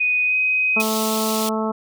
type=tone with pitch glide; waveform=sine; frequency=2489 to 2515 Hz; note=D#7 to D#7; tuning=0 to +18 cents; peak=-16 dBFS; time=0-0.82 s; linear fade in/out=10 ms; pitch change=+18 cents; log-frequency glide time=0.25-0.36 s
type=harmonic tone; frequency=218.9 Hz; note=A3; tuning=9 cents flat; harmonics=1 / 2 / 3 / 4 / 5 / 6; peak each=-23 / -26 / -28 / -29 / -30 / -31 dBFS; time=0.76-1.72 s; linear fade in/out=10 ms
type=high-pass noise; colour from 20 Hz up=pink; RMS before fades=-27 dBFS; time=0.8-1.49 s; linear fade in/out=0 ms; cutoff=2900 Hz; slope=24 dB/octave
effects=none